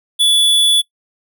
square tone, 3440 Hz, A7, 40 cents flat, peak -10 dBFS, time 0.19-0.82 s, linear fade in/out 20 ms, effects noise-tail reverb RT60 0.1 s tail -20 dB re dry

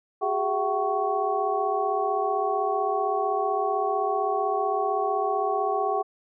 sine tone cluster, 377.3 / 413 / 674 / 760 / 1112 Hz, F#4 / G#4 / E5 / F#5 / C#6, +34 / -10 / +38 / +46 / +5 cents, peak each -33 / -28 / -32 / -26 / -30 dBFS, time 0.21-6.03 s, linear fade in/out 20 ms, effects none

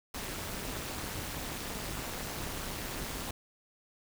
pink noise with amplitude modulation, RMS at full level -35 dBFS, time 0.14-3.31 s, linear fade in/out 5 ms, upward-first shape sine, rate 213 Hz, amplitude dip 80%, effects none

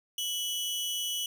sawtooth tone pair together, 2971 / 3289 Hz, F#7 / G#7, +6 / -18 cents, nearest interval major second, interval 176 cents, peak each -28 / -36 dBFS, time 0.18-1.26 s, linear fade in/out 2 ms, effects none

